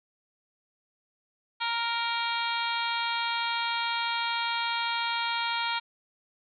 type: harmonic tone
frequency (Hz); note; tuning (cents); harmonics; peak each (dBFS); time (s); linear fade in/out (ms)
466.2; A#4; 0; 2 / 3 / 4 / 5 / 6 / 7 / 8 / 9; -31 / -34 / -40 / -35 / -41 / -36 / -38 / -38; 1.6-5.8; 20
effects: none